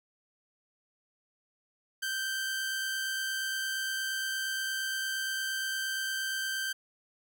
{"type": "tone pair together", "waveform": "sawtooth", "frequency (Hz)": [1496, 1564.6], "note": ["F#6", "G6"], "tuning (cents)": [19, -4], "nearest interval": "minor second", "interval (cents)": 77, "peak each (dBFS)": [-40, -28], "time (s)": [2.02, 6.73], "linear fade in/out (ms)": 10, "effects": []}